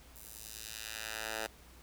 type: tone with high-pass filter sweep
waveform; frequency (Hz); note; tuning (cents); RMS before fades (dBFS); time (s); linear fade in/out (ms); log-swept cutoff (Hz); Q
10% pulse; 110; A2; 0; -43; 0.15-1.47; 10; 12000 to 680; 0.71
effects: added 60 Hz sine -58 dBFS peak until 1.82 s + pink hiss -59 dBFS RMS until 1.82 s